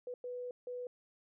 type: tone bursts at uneven times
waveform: sine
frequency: 493.9 Hz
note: B4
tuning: in tune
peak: -39 dBFS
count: 3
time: 0.07-0.14 / 0.24-0.51 / 0.67-0.87 s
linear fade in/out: 2 ms
effects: none